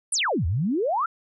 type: exponential two-way sweep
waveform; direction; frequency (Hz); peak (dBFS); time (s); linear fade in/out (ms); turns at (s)
sine; down then up; 10548 to 75.4 to 1402; -21; 0.12-1.06; 5; 0.46
effects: none